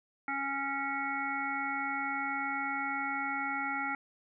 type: harmonic tone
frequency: 276.3 Hz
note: C#4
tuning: 6 cents flat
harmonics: 1 / 3 / 5 / 7 / 8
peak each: -41 / -37 / -36 / -40 / -38 dBFS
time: 0.28-3.95 s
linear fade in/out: 2 ms
effects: none